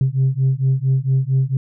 sine beating tone pair, 130.81 / 135.21 Hz, C3 / C#3, 0 / -43 cents, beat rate 4.4 Hz, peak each -16 / -16 dBFS, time 0.01-1.57 s, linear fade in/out 2 ms, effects tanh soft clip ceiling -10 dBFS

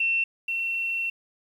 sine tone pair in turn, 2700 / 2713 Hz, E7 / E7, +41 / +49 cents, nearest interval unison, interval 8 cents, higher second, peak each -21 / -25 dBFS, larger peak first, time 0-0.24 / 0.48-1.1 s, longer second, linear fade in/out 5 ms, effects 9-bit

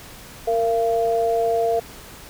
sine tone pair together, 461.1 / 683 Hz, A#4 / F5, -19 / -39 cents, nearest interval perfect fifth, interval 680 cents, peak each -20 dBFS, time 0.47-1.8 s, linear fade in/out 10 ms, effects pink hiss -41 dBFS RMS until 2.29 s

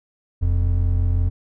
triangle tone pair together, 41.32 / 87.31 Hz, E1 / F2, +5 / 0 cents, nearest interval octave + minor second, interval 1295 cents, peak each -18 / -16 dBFS, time 0.41-1.3 s, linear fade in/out 20 ms, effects none

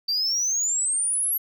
sine exponential sweep, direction up, 4614 to 11760 Hz, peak -19 dBFS, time 0.08-1.38 s, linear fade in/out 10 ms, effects tanh soft clip ceiling -20 dBFS

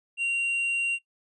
triangle tone, 2760 Hz, F7, 21 cents flat, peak -22 dBFS, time 0.17-0.99 s, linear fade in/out 50 ms, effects noise-tail reverb RT60 0.1 s tail -18 dB re dry + resampled to 24000 Hz

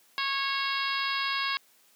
harmonic tone, 549 Hz, C#5, 17 cents flat, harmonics 2 / 3 / 4 / 5 / 6 / 7 / 8 / 9, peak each -32 / -34 / -35 / -36 / -37 / -37 / -38 / -39 dBFS, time 0.18-1.57 s, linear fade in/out 0 ms, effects white hiss -62 dBFS RMS until 1.95 s + high-pass 200 Hz 12 dB/octave

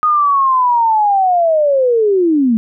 sine linear sweep, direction down, 1244.5 to 214.5 Hz, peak -9 dBFS, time 0.03-2.57 s, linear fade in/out 0 ms, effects none

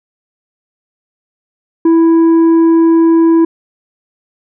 sine tone with tanh clipping, 329.6 Hz, E4, in tune, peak -6 dBFS, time 1.85-3.45 s, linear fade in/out 5 ms, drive 5 dB, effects none

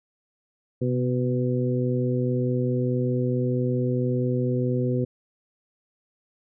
harmonic tone with a mistuned harmonic, 124.6 Hz, B2, 16 cents sharp, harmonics 1 / 2 / 3 / 4, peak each -24 / -27 / -29 / -30 dBFS, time 0.81-5.05 s, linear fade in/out 10 ms, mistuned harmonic 1, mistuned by +39 cents, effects none

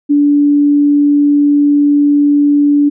sine tone, 289.6 Hz, D4, 24 cents flat, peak -6 dBFS, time 0.09-2.9 s, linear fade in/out 20 ms, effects none

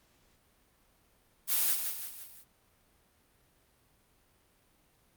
blue noise with echo, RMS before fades -28 dBFS, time 1.47-1.77 s, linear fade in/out 50 ms, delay 170 ms, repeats 4, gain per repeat -6 dB, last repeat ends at 2.45 s, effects pink hiss -68 dBFS RMS until 5.16 s + Opus 48 kbps

